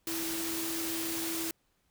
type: tone in noise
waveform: sine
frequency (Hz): 329.6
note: E4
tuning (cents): 0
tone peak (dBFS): -36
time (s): 0.07-1.51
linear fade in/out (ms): 2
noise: white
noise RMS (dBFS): -36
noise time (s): 0.07-1.51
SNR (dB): -3
effects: pink hiss -74 dBFS RMS until 1.9 s